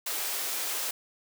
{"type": "high-pass noise", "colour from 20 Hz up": "white", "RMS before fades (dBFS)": -32, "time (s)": [0.06, 0.91], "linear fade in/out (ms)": 5, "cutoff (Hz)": 330, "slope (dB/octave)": 24, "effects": []}